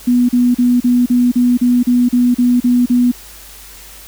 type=tone bursts; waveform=sine; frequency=245.1 Hz; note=B3; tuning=13 cents flat; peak=-8 dBFS; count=12; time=0.07-3.117 s; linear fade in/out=10 ms; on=220 ms; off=37 ms; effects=added 50 Hz sine -41 dBFS peak until 4.07 s + white hiss -37 dBFS RMS until 4.07 s